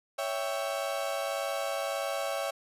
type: chord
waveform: 35% pulse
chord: C# diminished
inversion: none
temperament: equal with one note detuned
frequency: 557.6 / 659.3 / 784 Hz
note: C#5 / E5 / G5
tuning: +10 / 0 / 0 cents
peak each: -32 / -33 / -36 dBFS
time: 0.18-2.51 s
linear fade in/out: 10 ms
effects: resampled to 32000 Hz